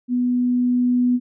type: tone with level ramp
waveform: sine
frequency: 246.9 Hz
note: B3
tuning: in tune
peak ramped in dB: -17 to -14 dBFS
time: 0.08-1.2 s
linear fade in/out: 50 ms
effects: none